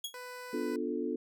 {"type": "tone with exponential decay", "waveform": "sawtooth", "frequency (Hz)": 3322, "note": "G#7", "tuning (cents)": 0, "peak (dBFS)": -29, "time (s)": [0.04, 0.17], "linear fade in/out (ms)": 5, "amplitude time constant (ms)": 28}
{"type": "tone", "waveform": "15% pulse", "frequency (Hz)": 497.6, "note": "B4", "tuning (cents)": 13, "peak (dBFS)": -36, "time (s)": [0.14, 0.76], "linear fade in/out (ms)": 2}
{"type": "chord", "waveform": "sine", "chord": "B half-diminished seventh", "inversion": "none", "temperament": "equal with one note detuned", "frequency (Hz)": [246.9, 293.7, 352.1, 440], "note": ["B3", "D4", "F4", "A4"], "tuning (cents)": [0, 0, 14, 0], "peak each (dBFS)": -37, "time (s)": [0.53, 1.16], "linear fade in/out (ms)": 5}
{"effects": []}